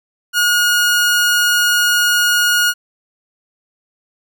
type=tone; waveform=sawtooth; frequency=1439 Hz; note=F#6; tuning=49 cents flat; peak=-8 dBFS; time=0.33-2.74 s; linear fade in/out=50 ms; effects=none